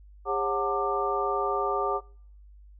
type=tone cluster; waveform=sine; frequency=403.7 / 545 / 736 / 898 / 1185 Hz; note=G#4 / C#5 / F#5 / A5 / D6; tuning=-49 / -29 / -9 / +35 / +15 cents; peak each=-30 / -33 / -31 / -33 / -29 dBFS; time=0.25-2.01 s; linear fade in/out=50 ms; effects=noise-tail reverb RT60 0.6 s tail -26 dB re dry + added 50 Hz sine -48 dBFS peak until 2.79 s